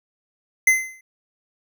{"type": "tone with exponential decay", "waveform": "square", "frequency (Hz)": 2058, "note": "C7", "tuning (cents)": -29, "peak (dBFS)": -10, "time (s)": [0.67, 1.01], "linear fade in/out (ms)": 5, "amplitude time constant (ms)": 72, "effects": []}